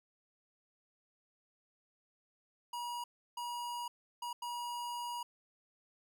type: tone bursts at uneven times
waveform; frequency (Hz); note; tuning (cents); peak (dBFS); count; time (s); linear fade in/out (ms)
square; 960; B5; -49; -39; 4; 2.73-3.04 / 3.37-3.88 / 4.22-4.33 / 4.42-5.23; 5
effects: none